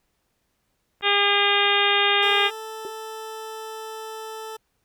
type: click train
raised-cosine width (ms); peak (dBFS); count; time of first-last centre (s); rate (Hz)
0.5; -30; 5; 1.01-2.313; 3.07
type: harmonic tone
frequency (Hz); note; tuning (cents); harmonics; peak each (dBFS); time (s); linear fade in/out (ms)
404.8; G#4; -44; 1 / 2 / 3 / 4 / 5 / 6 / 7 / 8 / 9; -26 / -26 / -26 / -26 / -26 / -26 / -26 / -26 / -26; 1.02-2.51; 50
type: tone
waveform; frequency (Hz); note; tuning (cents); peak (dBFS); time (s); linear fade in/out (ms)
20% pulse; 440; A4; 0; -28; 2.22-4.57; 10
type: tone with exponential decay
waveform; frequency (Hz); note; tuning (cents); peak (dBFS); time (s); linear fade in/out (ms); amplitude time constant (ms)
sine; 399.8; G4; +34; -27; 2.85-2.95; 1; 21
effects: pink hiss -72 dBFS RMS until 4.84 s